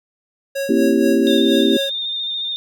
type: tone with tremolo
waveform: square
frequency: 550 Hz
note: C#5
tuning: 14 cents flat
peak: -20 dBFS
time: 0.55-1.9 s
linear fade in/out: 10 ms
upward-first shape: sine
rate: 4.2 Hz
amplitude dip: 65%
type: chord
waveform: sine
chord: A# diminished seventh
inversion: none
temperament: equal with one note detuned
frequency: 233.1 / 270.4 / 329.6 / 392 Hz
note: A#3 / C#4 / E4 / G4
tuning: 0 / -43 / 0 / 0 cents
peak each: -18 dBFS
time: 0.69-1.77 s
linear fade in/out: 5 ms
type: tone with vibrato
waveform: sine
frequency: 3644 Hz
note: A#7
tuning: 40 cents flat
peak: -21 dBFS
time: 1.27-2.56 s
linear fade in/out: 0 ms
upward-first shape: square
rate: 14 Hz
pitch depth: 21 cents each way
effects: none